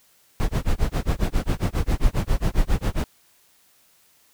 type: noise with tremolo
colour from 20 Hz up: brown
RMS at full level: -18 dBFS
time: 0.4-3.04 s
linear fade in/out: 0 ms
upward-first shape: sine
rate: 7.4 Hz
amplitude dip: 100%
effects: white hiss -59 dBFS RMS until 4.33 s